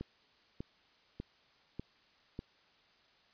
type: click train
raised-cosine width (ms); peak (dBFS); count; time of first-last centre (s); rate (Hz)
3; -27; 5; 0.01-2.391; 1.68
effects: white hiss -67 dBFS RMS until 3.33 s + resampled to 11025 Hz